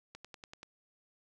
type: click train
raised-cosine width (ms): 0.2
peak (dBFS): -30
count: 6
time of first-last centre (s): 0.15-0.631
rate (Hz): 10.4
effects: none